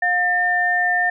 sine tone pair together, 714 / 1799.2 Hz, F5 / A6, +38 / +38 cents, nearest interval octave + major third, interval 1600 cents, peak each -21 / -17 dBFS, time 0.02-1.1 s, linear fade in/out 5 ms, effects none

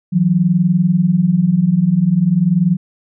sine tone pair together, 161.4 / 181.78 Hz, E3 / F#3, -36 / -30 cents, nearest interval major second, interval 206 cents, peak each -15 / -12 dBFS, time 0.12-2.77 s, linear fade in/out 20 ms, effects none

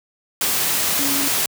sine tone in noise, 280 Hz, C#4, 18 cents sharp, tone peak -25 dBFS, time 0.99-1.28 s, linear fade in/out 2 ms, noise white, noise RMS -20 dBFS, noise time 0.41-1.46 s, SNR -8 dB, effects high-pass 80 Hz 12 dB/octave

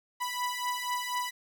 sawtooth beating tone pair, 986 / 990.1 Hz, B5 / B5, -3 / +4 cents, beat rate 4.1 Hz, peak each -30 dBFS, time 0.2-1.31 s, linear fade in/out 20 ms, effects 11-bit

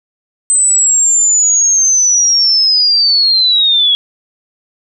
sine linear sweep, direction down, 8180 to 3320 Hz, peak -7 dBFS, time 0.5-3.95 s, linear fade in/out 0 ms, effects none

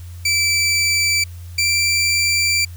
20% pulse tone pair in turn, 2324 / 2346 Hz, D7 / D7, -19 / -2 cents, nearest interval unison, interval 17 cents, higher second, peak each -10 dBFS, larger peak neither, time 0.25-1.24 / 1.58-2.65 s, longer second, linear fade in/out 5 ms, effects added 87 Hz sine -31 dBFS peak until 2.76 s + white hiss -48 dBFS RMS until 2.76 s

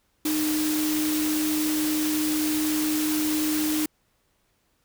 sine tone in noise, 306.9 Hz, D#4, 24 cents flat, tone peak -23 dBFS, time 0.25-3.86 s, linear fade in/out 5 ms, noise white, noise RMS -30 dBFS, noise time 0.25-3.86 s, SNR +4 dB, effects pink hiss -69 dBFS RMS until 4.84 s

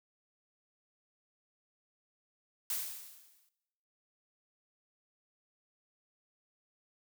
blue noise with exponential decay, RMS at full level -33 dBFS, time 2.7-3.49 s, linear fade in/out 2 ms, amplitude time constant 170 ms, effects noise-tail reverb RT60 1.0 s tail -19 dB re dry

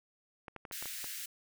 clicks, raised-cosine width 0.5 ms, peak -29 dBFS, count 7, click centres 0.482 / 0.563 / 0.652 / 0.712 / 0.825 / 0.857 / 1.043 s
white high-pass noise, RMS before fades -42 dBFS, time 0.72-1.26 s, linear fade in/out 5 ms, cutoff 1500 Hz, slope 48 dB/octave
effects none

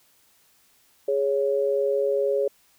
sine tone pair together, 413.9 / 556 Hz, G#4 / C#5, -6 / +5 cents, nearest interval perfect fourth, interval 511 cents, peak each -23 dBFS, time 1.08-2.48 s, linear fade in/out 5 ms, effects white hiss -61 dBFS RMS until 2.78 s

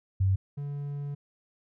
sine / triangle tone pair in turn, 95.8 / 143.17 Hz, G2 / D3, -39 / -44 cents, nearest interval perfect fifth, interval 695 cents, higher second, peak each -21 / -30 dBFS, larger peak first, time 0.2-0.36 / 0.57-1.15 s, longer second, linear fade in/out 10 ms, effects none

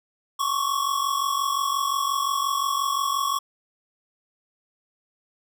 square tone pair together, 1088.3 / 1134 Hz, C#6 / C#6, -32 / +39 cents, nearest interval minor second, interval 71 cents, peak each -26 dBFS, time 0.39-3.39 s, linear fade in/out 10 ms, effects none

